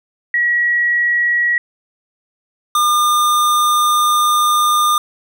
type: tone pair in turn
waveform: sine / square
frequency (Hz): 1917 / 1207.7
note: A#6 / D6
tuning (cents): +48 / +48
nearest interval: minor sixth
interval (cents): 800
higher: first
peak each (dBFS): -12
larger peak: neither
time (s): 0.34-1.58 / 2.75-4.98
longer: second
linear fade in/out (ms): 2
effects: none